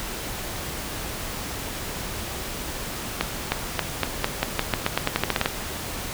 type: accelerating click train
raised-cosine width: 0.3 ms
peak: -4 dBFS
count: 17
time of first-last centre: 3.21-5.459 s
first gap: 310 ms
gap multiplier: 0.88
effects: pink hiss -32 dBFS RMS until 6.13 s